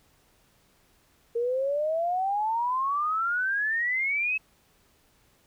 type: exponential sweep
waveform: sine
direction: up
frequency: 460.7 to 2604 Hz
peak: -24 dBFS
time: 1.35-4.38 s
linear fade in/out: 10 ms
effects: pink hiss -64 dBFS RMS until 5.46 s